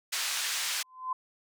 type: band-pass noise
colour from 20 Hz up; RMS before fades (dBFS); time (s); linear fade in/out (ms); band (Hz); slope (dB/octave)
white; -32; 0.12-0.83; 10; 1300 to 6900; 12
type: tone with exponential growth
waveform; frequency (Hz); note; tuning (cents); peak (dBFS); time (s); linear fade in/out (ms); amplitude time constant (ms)
sine; 1027; C6; -33; -26; 0.82-1.13; 5; 67
effects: none